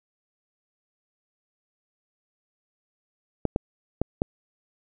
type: clicks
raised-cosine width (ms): 2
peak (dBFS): -9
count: 4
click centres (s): 3.453 / 3.561 / 4.016 / 4.219
effects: none